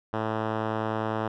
5% pulse tone with low-pass filter, 110 Hz, A2, in tune, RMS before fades -29 dBFS, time 0.13-1.28 s, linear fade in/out 5 ms, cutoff 1700 Hz, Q 0.62, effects none

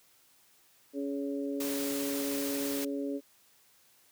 harmonic tone, 140 Hz, C#3, 18 cents sharp, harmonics 2 / 3 / 4, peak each -33 / -38 / -40 dBFS, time 0.93-3.21 s, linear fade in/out 50 ms
white noise, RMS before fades -38 dBFS, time 1.6-2.85 s, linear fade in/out 5 ms
effects white hiss -64 dBFS RMS until 4.11 s + high-pass 80 Hz 12 dB/octave

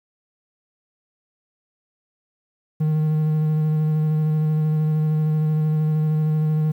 triangle tone with vibrato, 154.6 Hz, D#3, 11 cents flat, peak -15 dBFS, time 2.8-6.72 s, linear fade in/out 10 ms, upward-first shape square, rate 13 Hz, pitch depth 12 cents each way, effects 9-bit

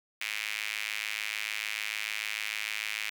sawtooth tone with high-pass filter, 106.7 Hz, G#2, 47 cents sharp, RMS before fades -35 dBFS, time 0.21-3.1 s, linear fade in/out 5 ms, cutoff 2300 Hz, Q 3.5, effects none

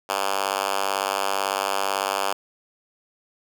5% pulse tone with high-pass filter, 98 Hz, G2, in tune, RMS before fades -25 dBFS, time 0.09-2.33 s, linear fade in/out 5 ms, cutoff 680 Hz, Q 0.9, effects none

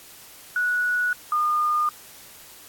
sine tone pair in turn, 1468 / 1216.4 Hz, F#6 / D#6, -14 / -40 cents, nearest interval minor third, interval 326 cents, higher first, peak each -20 / -19 dBFS, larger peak second, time 0.56-1.13 / 1.32-1.89 s, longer neither, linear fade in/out 2 ms, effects white hiss -46 dBFS RMS until 2.68 s + AAC 64 kbps

